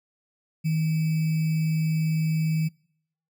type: tone with sample-and-hold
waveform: sine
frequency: 158.9 Hz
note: D#3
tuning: 37 cents sharp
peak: -21 dBFS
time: 0.64-2.69 s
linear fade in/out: 20 ms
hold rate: 2450 Hz
effects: noise-tail reverb RT60 0.7 s tail -26 dB re dry